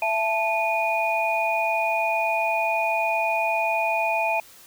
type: tone cluster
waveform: sine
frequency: 669 / 876 / 2458 Hz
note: E5 / A5 / D#7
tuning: +25 / -8 / -22 cents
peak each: -25 dBFS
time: 0.02-4.4 s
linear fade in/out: 2 ms
effects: white hiss -49 dBFS RMS until 4.66 s